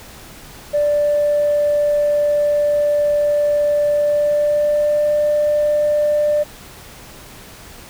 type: tone with pitch glide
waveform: sine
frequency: 587.3 to 594.5 Hz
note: D5 to D5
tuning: 0 to +21 cents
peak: -12 dBFS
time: 0.73-6.44 s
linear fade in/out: 20 ms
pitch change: +21 cents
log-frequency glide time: 3.97-5.11 s
effects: tanh soft clip ceiling -9 dBFS + pink hiss -39 dBFS RMS until 7.89 s